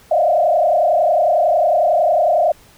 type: tone with frequency modulation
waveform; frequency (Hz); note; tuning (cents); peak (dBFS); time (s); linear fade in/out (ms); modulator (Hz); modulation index
sine; 658; E5; -3; -11; 0.11-2.52; 5; 31; 2.1
effects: pink hiss -48 dBFS RMS until 2.77 s

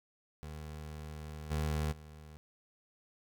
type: tone with level steps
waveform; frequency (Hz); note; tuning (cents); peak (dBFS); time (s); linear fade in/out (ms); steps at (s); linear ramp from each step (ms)
25% pulse; 76.4; D#2; -31; -39 / -28 / -46; 0.43-2.37; 0; 1.5 / 1.91; 20
effects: none

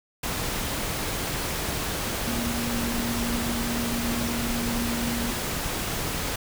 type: tone in noise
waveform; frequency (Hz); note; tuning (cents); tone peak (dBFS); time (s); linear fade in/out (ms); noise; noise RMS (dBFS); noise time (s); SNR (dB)
sine; 235.8; A#3; +20; -28; 2.27-5.31; 5; pink; -29; 0.23-6.36; -2
effects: none

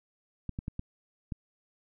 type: clicks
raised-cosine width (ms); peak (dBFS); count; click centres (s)
5; -22; 5; 0.493 / 0.589 / 0.681 / 0.794 / 1.322
effects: none

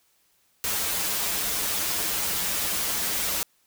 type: noise with comb filter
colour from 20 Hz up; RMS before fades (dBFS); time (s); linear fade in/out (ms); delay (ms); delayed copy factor
white; -27; 0.64-3.43; 0; 7.9; -0.9
effects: white hiss -66 dBFS RMS until 3.66 s

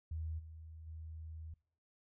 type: tone with level steps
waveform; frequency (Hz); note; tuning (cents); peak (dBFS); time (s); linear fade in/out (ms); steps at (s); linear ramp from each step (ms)
sine; 79.8; D#2; +44; -38 / -49 / -45; 0.11-1.54; 5; 0.38 / 0.86; 20
effects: noise-tail reverb RT60 0.6 s tail -24 dB re dry

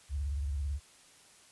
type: tone with vibrato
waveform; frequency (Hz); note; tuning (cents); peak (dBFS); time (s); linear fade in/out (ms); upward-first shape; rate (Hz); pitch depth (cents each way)
sine; 70.8; C#2; +37; -31; 0.09-0.8; 50; sine; 18; 160
effects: white hiss -59 dBFS RMS until 1.51 s + resampled to 24000 Hz

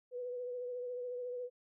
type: tone with vibrato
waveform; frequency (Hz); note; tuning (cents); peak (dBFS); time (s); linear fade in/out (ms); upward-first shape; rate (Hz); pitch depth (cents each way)
sine; 493.9; B4; 0; -38; 0.11-1.5; 50; triangle; 14; 34
effects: none

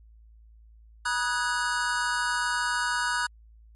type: chord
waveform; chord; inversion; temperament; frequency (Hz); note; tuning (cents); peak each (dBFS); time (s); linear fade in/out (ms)
square; G# minor seventh; first; equal with one note detuned; 965.2 / 1244.5 / 1480 / 1661.2; B5 / D#6 / F#6 / G#6; -40 / 0 / 0 / 0; -31 / -34 / -29 / -34; 1.05-3.27; 10
effects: added 55 Hz sine -50 dBFS peak until 3.75 s + MP3 48 kbps

